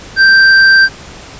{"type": "tone with tanh clipping", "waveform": "sine", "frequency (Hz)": 1568, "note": "G6", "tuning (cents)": 0, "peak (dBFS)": -5, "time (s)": [0.16, 0.89], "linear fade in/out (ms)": 50, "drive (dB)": 17, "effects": ["pink hiss -32 dBFS RMS until 1.39 s", "resampled to 16000 Hz"]}